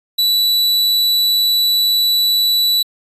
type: tone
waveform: 45% pulse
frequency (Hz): 3951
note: B7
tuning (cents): 0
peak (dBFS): -12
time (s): 0.18-2.83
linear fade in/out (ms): 10
effects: resampled to 32000 Hz